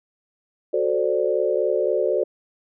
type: chord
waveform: sine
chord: D dominant seventh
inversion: first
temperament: equal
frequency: 370 / 440 / 523.3 / 587.3 Hz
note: F#4 / A4 / C5 / D5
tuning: 0 / 0 / 0 / 0 cents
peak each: -24 dBFS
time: 0.73-2.24 s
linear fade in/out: 10 ms
effects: none